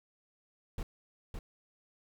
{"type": "noise with echo", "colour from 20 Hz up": "brown", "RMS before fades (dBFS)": -36, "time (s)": [0.78, 0.83], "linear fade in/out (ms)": 2, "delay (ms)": 560, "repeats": 1, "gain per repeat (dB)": -4, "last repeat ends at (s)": 1.39, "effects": []}